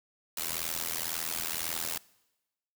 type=noise with amplitude modulation; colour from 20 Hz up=white; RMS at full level=-30 dBFS; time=0.37-1.98 s; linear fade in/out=5 ms; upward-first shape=sine; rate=81.9 Hz; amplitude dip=100%; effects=noise-tail reverb RT60 1.0 s tail -23 dB re dry